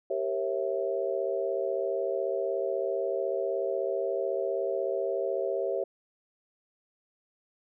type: chord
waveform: sine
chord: G diminished seventh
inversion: none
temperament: equal with one note detuned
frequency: 392 / 466.2 / 542.3 / 659.3 Hz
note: G4 / Bb4 / Db5 / Fb5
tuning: 0 / 0 / -38 / 0 cents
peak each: -32 / -35 / -31 / -34 dBFS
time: 0.1-5.84 s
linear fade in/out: 5 ms
effects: none